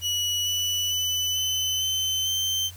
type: tone with pitch steps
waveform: 30% pulse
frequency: 2925 / 2961 / 2997 / 3033 / 3070 / 3108 Hz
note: F#7 / F#7 / F#7 / F#7 / G7 / G7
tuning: -21 / +1 / +22 / +42 / -37 / -16 cents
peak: -21 dBFS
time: 0.01-2.71 s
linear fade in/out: 50 ms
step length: 450 ms
effects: added 89 Hz sine -42 dBFS peak until 2.76 s + white hiss -49 dBFS RMS until 2.76 s